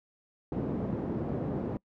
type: band-pass noise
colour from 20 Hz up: pink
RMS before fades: -33 dBFS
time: 0.52-1.77 s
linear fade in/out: 2 ms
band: 140 to 400 Hz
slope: 12 dB/octave
effects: noise-tail reverb RT60 0.1 s tail -24 dB re dry